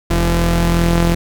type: tone pair together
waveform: sawtooth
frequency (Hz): 42.64 / 170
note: F1 / F3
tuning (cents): -41 / -46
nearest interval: 2 octaves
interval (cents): 2395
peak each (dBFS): -11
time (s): 0.1-1.15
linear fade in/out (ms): 10
effects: none